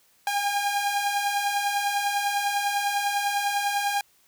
sawtooth beating tone pair, 802 / 812 Hz, G5 / G#5, +39 / -39 cents, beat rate 10 Hz, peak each -26 / -21 dBFS, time 0.27-4.01 s, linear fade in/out 2 ms, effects white hiss -62 dBFS RMS until 4.27 s

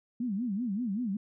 sine tone with vibrato, 219.6 Hz, A3, 3 cents flat, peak -29 dBFS, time 0.2-1.17 s, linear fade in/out 5 ms, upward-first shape sine, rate 5.2 Hz, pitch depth 250 cents each way, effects none

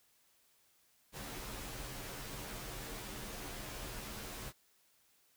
pink noise with comb filter, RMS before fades -45 dBFS, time 1.12-4.53 s, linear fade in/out 50 ms, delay 12 ms, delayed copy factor -0.8, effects white hiss -71 dBFS RMS until 5.36 s

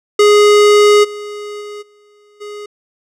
square tone with level steps, 415.3 Hz, G#4, in tune, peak -6 / -25 / -27 / -47 / -27 dBFS, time 0.19-2.66 s, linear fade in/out 5 ms, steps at 1.03 / 1.6 / 1.81 / 2.4 s, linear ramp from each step 20 ms, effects low-pass 8000 Hz 12 dB/octave

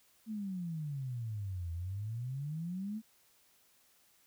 sine exponential two-way sweep, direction down then up, 225.5 to 82.41 to 225.5 Hz, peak -36 dBFS, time 0.26-3.02 s, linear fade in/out 50 ms, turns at 1.72 s, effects white hiss -68 dBFS RMS until 4.26 s

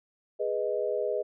sine chord, G# minor, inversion none, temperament equal, 415.3 / 493.9 / 622.3 Hz, G#4 / B4 / D#5, 0 / 0 / 0 cents, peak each -31 dBFS, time 0.39-1.23 s, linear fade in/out 20 ms, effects none

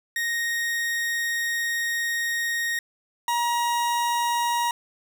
40% pulse tone pair in turn, 1864.7 / 949.2 Hz, A#6 / A#5, 0 / +31 cents, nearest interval octave, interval 1169 cents, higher first, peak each -23 / -21 dBFS, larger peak second, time 0.16-2.79 / 3.28-4.71 s, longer first, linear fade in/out 2 ms, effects none

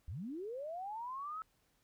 sine linear sweep, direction up, 62.9 to 1314 Hz, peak -40 dBFS, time 0.08-1.42 s, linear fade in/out 0 ms, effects pink hiss -75 dBFS RMS until 1.83 s

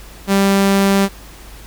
sawtooth tone, 196.7 Hz, G3, 6 cents sharp, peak -7 dBFS, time 0.27-1.09 s, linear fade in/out 50 ms, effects added 50 Hz sine -37 dBFS peak until 1.66 s + pink hiss -40 dBFS RMS until 1.66 s

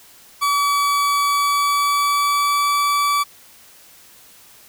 40% pulse tone with pitch glide, 1143 to 1152.3 Hz, D6 to D6, -47 to -33 cents, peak -15 dBFS, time 0.41-3.24 s, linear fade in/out 20 ms, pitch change +14 cents, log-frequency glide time 1.25-2.72 s, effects white hiss -47 dBFS RMS until 4.68 s

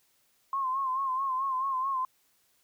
sine tone with vibrato, 1060 Hz, C6, 22 cents sharp, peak -27 dBFS, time 0.53-2.05 s, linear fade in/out 2 ms, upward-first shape sine, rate 4.6 Hz, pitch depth 65 cents each way, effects white hiss -69 dBFS RMS until 2.63 s

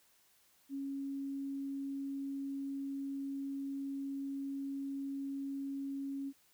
sine tone, 275.5 Hz, C#4, 11 cents flat, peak -37 dBFS, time 0.69-6.33 s, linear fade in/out 50 ms, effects white hiss -69 dBFS RMS until 6.53 s

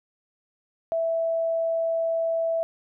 sine tone, 659 Hz, E5, 1 cent flat, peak -22 dBFS, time 0.92-2.63 s, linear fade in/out 0 ms, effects none

